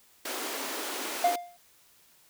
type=high-pass noise; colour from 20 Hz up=pink; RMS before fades=-35 dBFS; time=0.25-1.36 s; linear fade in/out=5 ms; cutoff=260 Hz; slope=48 dB/octave
type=tone with exponential decay; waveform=triangle; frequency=702 Hz; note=F5; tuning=9 cents sharp; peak=-16 dBFS; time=1.24-1.57 s; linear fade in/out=5 ms; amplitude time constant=71 ms
effects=white hiss -61 dBFS RMS until 2.29 s